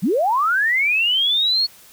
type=linear sweep; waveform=sine; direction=up; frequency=146.83 to 4397 Hz; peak=-15 dBFS; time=0.02-1.67 s; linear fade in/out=20 ms; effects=white hiss -47 dBFS RMS until 1.92 s